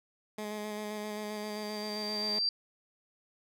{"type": "tone with vibrato", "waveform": "15% pulse", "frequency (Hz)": 211, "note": "G#3", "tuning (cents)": 28, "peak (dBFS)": -30, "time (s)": [0.38, 2.39], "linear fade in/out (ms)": 5, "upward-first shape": "square", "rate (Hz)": 7.6, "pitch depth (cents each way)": 15}
{"type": "tone with exponential growth", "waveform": "sine", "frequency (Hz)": 4698, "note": "D8", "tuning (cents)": 0, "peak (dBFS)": -26, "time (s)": [0.78, 2.49], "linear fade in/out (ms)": 2, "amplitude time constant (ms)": 370}
{"effects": []}